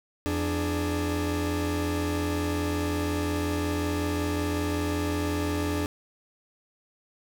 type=tone cluster; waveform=40% pulse; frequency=85.2 / 295.3 / 420.5 Hz; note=F2 / D4 / G#4; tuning=-42 / +10 / +22 cents; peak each=-29 / -28 / -33 dBFS; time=0.26-5.86 s; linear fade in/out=0 ms; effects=none